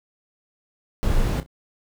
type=noise with echo; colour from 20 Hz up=brown; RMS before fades=-20 dBFS; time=1.03-1.4 s; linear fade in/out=0 ms; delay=31 ms; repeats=2; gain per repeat=-13 dB; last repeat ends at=1.462 s; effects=none